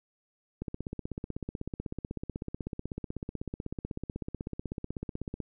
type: click train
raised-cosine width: 3 ms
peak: -22 dBFS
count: 78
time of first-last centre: 0.62-5.403 s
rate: 16.1 Hz
effects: none